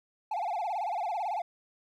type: tone with vibrato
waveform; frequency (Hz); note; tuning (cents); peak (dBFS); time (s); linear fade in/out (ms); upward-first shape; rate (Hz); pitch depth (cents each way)
triangle; 776; G5; -18; -27; 0.31-1.42; 5; sine; 18; 220
effects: tanh soft clip ceiling -23 dBFS